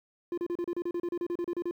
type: tone bursts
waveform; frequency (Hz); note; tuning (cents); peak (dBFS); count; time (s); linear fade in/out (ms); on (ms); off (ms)
triangle; 347.7; F4; -8; -27; 16; 0.32-1.711; 2; 56; 33
effects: 11-bit